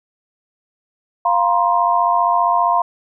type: chord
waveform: sine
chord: F suspended fourth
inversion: none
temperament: equal with one note detuned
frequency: 698.5 / 951.4 / 1046.5 Hz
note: F5 / Bb5 / C6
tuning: 0 / +35 / 0 cents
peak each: -17 dBFS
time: 1.25-2.82 s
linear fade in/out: 5 ms
effects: none